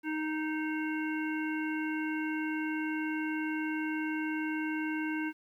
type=harmonic tone with a mistuned harmonic; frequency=311.1 Hz; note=D#4; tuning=in tune; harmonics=1 / 3 / 5 / 7 / 9; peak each=-32 / -43 / -39 / -43 / -45 dBFS; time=0.03-5.33 s; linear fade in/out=50 ms; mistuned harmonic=9; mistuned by=-31 cents; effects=11-bit